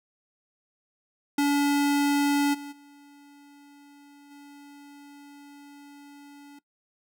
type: tone with level steps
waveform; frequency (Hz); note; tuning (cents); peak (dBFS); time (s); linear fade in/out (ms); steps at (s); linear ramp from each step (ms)
square; 285.9; D4; -46; -21 / -37 / -50 / -46; 1.38-6.59; 5; 2.53 / 2.71 / 4.3; 20
effects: noise-tail reverb RT60 0.1 s tail -19 dB re dry